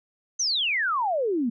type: exponential sweep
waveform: sine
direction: down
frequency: 6390 to 220 Hz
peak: -22 dBFS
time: 0.39-1.5 s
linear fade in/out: 10 ms
effects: none